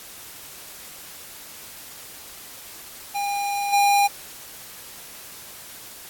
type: tone with level steps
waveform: square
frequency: 808 Hz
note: G#5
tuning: 48 cents flat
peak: -24 / -16 dBFS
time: 3.14-4.08 s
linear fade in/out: 20 ms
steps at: 3.72 s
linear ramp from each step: 20 ms
effects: white hiss -41 dBFS RMS until 6.09 s + AAC 64 kbps